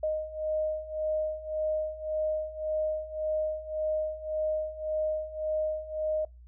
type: beating tone pair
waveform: sine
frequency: 619 / 620.8 Hz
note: D#5 / D#5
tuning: -9 / -4 cents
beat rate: 1.8 Hz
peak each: -33 / -30 dBFS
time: 0.03-6.25 s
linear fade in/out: 5 ms
effects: noise-tail reverb RT60 0.2 s tail -23 dB re dry + added 60 Hz sine -48 dBFS peak until 6.47 s